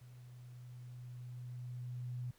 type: tone with level ramp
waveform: sine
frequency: 123.47 Hz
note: B2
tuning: in tune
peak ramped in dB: -53 to -38 dBFS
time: 0.01-2.31 s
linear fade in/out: 5 ms
effects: pink hiss -69 dBFS RMS until 2.38 s